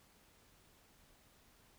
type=silence; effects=pink hiss -67 dBFS RMS until 1.78 s